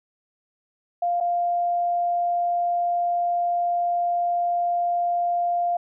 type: tone with dropouts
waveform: sine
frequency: 698.5 Hz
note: F5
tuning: in tune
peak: -20 dBFS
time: 1.02-5.77 s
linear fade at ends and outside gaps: 5 ms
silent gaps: 1.203-1.208 s
effects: none